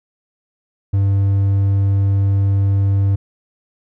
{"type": "tone", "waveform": "triangle", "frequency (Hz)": 98.6, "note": "G2", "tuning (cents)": 11, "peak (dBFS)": -10, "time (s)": [0.93, 3.16], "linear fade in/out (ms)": 10, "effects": []}